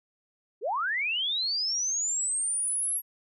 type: linear sweep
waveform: sine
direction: up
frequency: 353.3 to 11450 Hz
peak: -26 dBFS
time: 0.61-3.02 s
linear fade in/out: 50 ms
effects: none